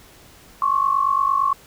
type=tone pair together; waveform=sine; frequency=1078 / 1126.8 Hz; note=C#6 / C#6; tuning=-49 / +28 cents; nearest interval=minor second; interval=77 cents; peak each=-19 dBFS; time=0.62-1.53 s; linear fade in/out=2 ms; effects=pink hiss -48 dBFS RMS until 1.66 s